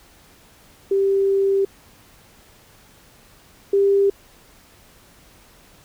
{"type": "tone pair in turn", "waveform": "sine", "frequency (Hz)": [392, 397], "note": ["G4", "G4"], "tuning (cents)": [0, 22], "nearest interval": "unison", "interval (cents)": 22, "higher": "second", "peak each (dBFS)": [-15, -13], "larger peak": "second", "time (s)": [[0.91, 1.65], [3.73, 4.1]], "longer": "first", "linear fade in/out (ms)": 5, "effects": ["pink hiss -51 dBFS RMS until 5.84 s"]}